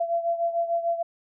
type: beating tone pair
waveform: sine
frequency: 677 / 683.7 Hz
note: E5 / F5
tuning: +46 / -37 cents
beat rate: 6.7 Hz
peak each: -24 / -29 dBFS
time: 0-1.03 s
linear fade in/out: 10 ms
effects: none